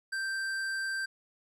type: tone with hard clipping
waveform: triangle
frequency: 1568 Hz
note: G6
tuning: in tune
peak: -33 dBFS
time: 0.12-1.06 s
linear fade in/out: 10 ms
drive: 15 dB
effects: none